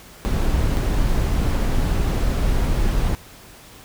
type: noise with dropouts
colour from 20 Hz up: brown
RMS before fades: -19 dBFS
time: 0.25-3.15 s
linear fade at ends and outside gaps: 0 ms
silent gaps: 0.765-0.77 s
effects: pink hiss -44 dBFS RMS until 3.84 s